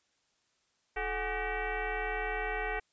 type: tone with frequency modulation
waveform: sine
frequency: 740 Hz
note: F#5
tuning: in tune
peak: -31 dBFS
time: 0.96-2.8 s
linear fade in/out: 10 ms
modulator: 390 Hz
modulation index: 4.1
effects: white hiss -74 dBFS RMS until 2.92 s + resampled to 16000 Hz